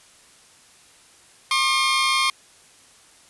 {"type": "tone pair together", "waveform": "15% pulse", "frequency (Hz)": [1073.8, 1200], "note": ["C6", "D6"], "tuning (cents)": [45, 37], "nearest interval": "major second", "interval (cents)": 192, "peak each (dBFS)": [-13, -17], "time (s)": [1.51, 2.3], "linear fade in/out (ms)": 2, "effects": ["white hiss -52 dBFS RMS until 3.29 s", "resampled to 24000 Hz"]}